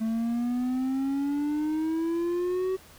triangle exponential sweep, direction up, 220.7 to 380 Hz, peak -23 dBFS, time 0-2.77 s, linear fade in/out 20 ms, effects pink hiss -52 dBFS RMS until 2.98 s

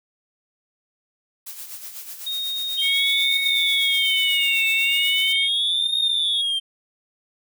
blue noise with tremolo, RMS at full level -34 dBFS, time 1.46-5.33 s, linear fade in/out 10 ms, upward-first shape sine, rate 8.1 Hz, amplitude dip 55%
sine tone with pitch glide, 3719 to 3653 Hz, A#7 to A#7, -5 to -36 cents, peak -24 dBFS, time 2.26-6.42 s, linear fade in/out 10 ms, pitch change -31 cents, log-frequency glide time 3.35-3.95 s
triangle tone with vibrato, 3136 Hz, G7, in tune, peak -19 dBFS, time 2.77-6.6 s, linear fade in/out 20 ms, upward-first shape triangle, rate 0.39 Hz, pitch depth 300 cents each way
sine tone, 2217 Hz, C#7, in tune, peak -22 dBFS, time 2.81-5.49 s, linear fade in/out 50 ms
effects none

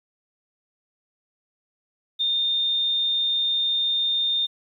sine tone, 3633 Hz, A#7, 45 cents flat, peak -20 dBFS, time 2.19-4.47 s, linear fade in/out 20 ms, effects 10-bit

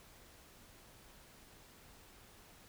silence, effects pink hiss -60 dBFS RMS until 2.68 s

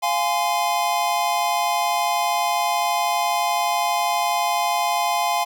square chord, F minor, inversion none, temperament equal with one note detuned, 698.5 / 830.6 / 1030.3 Hz, F5 / Ab5 / C6, 0 / 0 / -27 cents, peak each -24 / -24 / -25 dBFS, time 0.02-5.45 s, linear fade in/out 20 ms, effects none

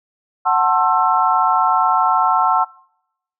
sine chord, F# half-diminished seventh, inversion none, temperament just, 740 / 888 / 1065.6 / 1332 Hz, F#5 / A5 / C6 / E6, 0 / +16 / +31 / +18 cents, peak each -18 dBFS, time 0.45-2.65 s, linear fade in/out 20 ms, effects noise-tail reverb RT60 0.8 s tail -24 dB re dry

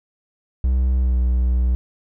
triangle tone with pitch glide, 63.8 to 61.8 Hz, C2 to B1, -43 to +2 cents, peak -13 dBFS, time 0.64-1.75 s, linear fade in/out 0 ms, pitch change -55 cents, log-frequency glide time 0.98-1.17 s, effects none

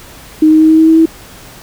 sine tone with pitch steps, 311.1 / 313.3 / 315.4 / 317.6 / 319.8 / 322.1 / 324.3 Hz, D#4 / D#4 / D#4 / D#4 / D#4 / E4 / E4, 0 / +12 / +24 / +36 / +48 / -40 / -28 cents, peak -3 dBFS, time 0.42-1.057 s, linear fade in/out 5 ms, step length 91 ms, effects pink hiss -35 dBFS RMS until 1.62 s

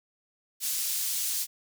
pink high-pass noise, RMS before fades -30 dBFS, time 0.6-1.47 s, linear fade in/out 50 ms, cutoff 5700 Hz, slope 12 dB/octave, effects none

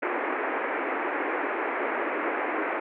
pink band-pass noise, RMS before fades -29 dBFS, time 0.02-2.8 s, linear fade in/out 10 ms, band 290 to 2300 Hz, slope 48 dB/octave, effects none

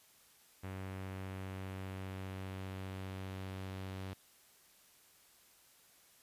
sawtooth tone with low-pass filter sweep, 95 Hz, F#2, 46 cents sharp, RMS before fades -44 dBFS, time 0.63-4.14 s, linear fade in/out 10 ms, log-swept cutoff 2400 to 3900 Hz, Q 1.3, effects white hiss -65 dBFS RMS until 6.22 s + resampled to 32000 Hz

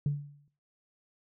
sine tone with exponential decay, 144.3 Hz, D3, 30 cents flat, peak -22 dBFS, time 0.06-0.48 s, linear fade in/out 2 ms, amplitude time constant 91 ms, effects noise-tail reverb RT60 0.4 s tail -17 dB re dry + tanh soft clip ceiling -22 dBFS

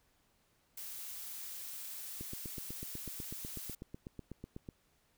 blue noise, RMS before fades -45 dBFS, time 0.77-3.75 s, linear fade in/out 5 ms
click train, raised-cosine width 3 ms, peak -31 dBFS, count 21, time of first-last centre 2.21-4.688 s, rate 8.07 Hz
effects pink hiss -73 dBFS RMS until 5.17 s

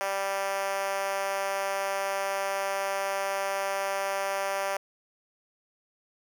5% pulse tone with high-pass filter, 196 Hz, G3, in tune, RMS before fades -30 dBFS, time 0.01-4.77 s, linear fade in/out 0 ms, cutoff 600 Hz, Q 2.9, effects none

